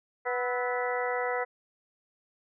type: harmonic tone with a mistuned harmonic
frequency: 246.9 Hz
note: B3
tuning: in tune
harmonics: 2 / 3 / 4 / 5 / 6 / 7 / 8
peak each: -31 / -34 / -37 / -38 / -40 / -42 / -35 dBFS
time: 0.25-1.45 s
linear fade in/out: 20 ms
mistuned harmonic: 5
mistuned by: +90 cents
effects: none